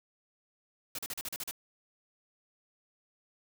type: noise bursts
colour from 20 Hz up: white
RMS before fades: -38 dBFS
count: 8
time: 0.95-1.511 s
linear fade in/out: 2 ms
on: 36 ms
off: 39 ms
effects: none